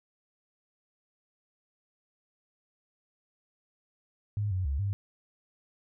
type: tone with pitch steps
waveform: sine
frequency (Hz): 103.8 / 92.8 / 69.3 / 99.9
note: G#2 / F#2 / C#2 / G2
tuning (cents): 0 / +6 / 0 / +33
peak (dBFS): -27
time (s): 4.37-4.93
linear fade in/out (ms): 0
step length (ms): 140
effects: none